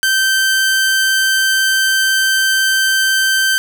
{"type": "tone", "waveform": "sawtooth", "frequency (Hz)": 1554, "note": "G6", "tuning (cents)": -16, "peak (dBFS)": -8, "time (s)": [0.03, 3.58], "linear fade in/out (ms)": 0, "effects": []}